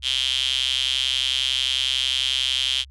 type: tone with high-pass filter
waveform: sawtooth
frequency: 131.1 Hz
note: C3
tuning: 4 cents sharp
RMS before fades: -23 dBFS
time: 0.02-2.85 s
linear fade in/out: 50 ms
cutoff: 3200 Hz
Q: 9.5
effects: added 68 Hz sine -43 dBFS peak until 2.9 s + resampled to 24000 Hz